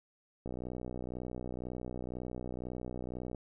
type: click train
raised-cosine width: 2 ms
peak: -27 dBFS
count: 180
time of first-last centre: 0.46-3.347 s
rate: 62 Hz
effects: none